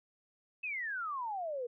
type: exponential sweep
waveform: sine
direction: down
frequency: 2639 to 466.2 Hz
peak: -35 dBFS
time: 0.63-1.67 s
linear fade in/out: 10 ms
effects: none